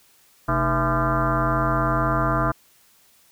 sine tone with frequency modulation, 664 Hz, E5, 12 cents sharp, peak -18 dBFS, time 0.48-2.52 s, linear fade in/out 10 ms, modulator 178 Hz, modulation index 4.2, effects white hiss -57 dBFS RMS until 3.31 s

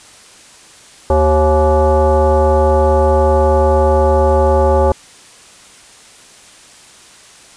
sine tone with frequency modulation, 235.4 Hz, A#3, 17 cents sharp, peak -8 dBFS, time 1.1-4.92 s, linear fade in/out 2 ms, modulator 310 Hz, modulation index 2.1, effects white hiss -41 dBFS RMS until 7.56 s + resampled to 22050 Hz

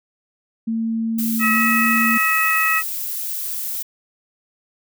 sine tone with pitch glide, 225.8 to 231.7 Hz, A3 to A#3, +45 to -10 cents, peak -19 dBFS, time 0.67-2.18 s, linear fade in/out 10 ms, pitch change +45 cents, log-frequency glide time 1.51-1.61 s
violet noise, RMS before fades -26 dBFS, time 1.18-3.83 s, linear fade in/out 10 ms
harmonic tone, 642 Hz, E5, 46 cents flat, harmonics 2 / 3 / 4, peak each -20 / -20 / -20 dBFS, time 1.39-2.83 s, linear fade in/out 50 ms
effects none

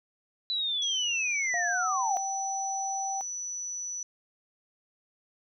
sine linear sweep, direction down, 4000 to 698.5 Hz, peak -27 dBFS, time 0.5-2.17 s, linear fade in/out 0 ms
sine tone, 5940 Hz, F#8, 6 cents sharp, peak -33 dBFS, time 0.82-4.03 s, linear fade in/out 2 ms
sine tone with pitch glide, 702 to 778.9 Hz, F5 to G5, +9 to -11 cents, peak -31 dBFS, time 1.54-3.21 s, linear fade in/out 0 ms, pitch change +180 cents, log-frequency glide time 1.67-2.03 s
effects none

